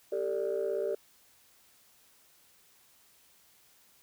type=chord; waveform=sine; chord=G suspended second; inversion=none; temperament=equal with one note detuned; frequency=392 / 449 / 587.3 Hz; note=G4 / A4 / D5; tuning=0 / +35 / 0 cents; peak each=-32 / -33 / -33 dBFS; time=0.12-0.95 s; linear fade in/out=5 ms; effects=tanh soft clip ceiling -23 dBFS + white hiss -63 dBFS RMS until 4.02 s